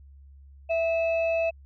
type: tone pair together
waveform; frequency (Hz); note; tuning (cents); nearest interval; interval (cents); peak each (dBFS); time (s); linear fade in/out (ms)
sine; 660 / 2605; E5 / E7; +2 / -21; 2 octaves; 2377; -22 / -31; 0.69-1.51; 20
effects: tanh soft clip ceiling -16 dBFS + added 69 Hz sine -47 dBFS peak until 1.65 s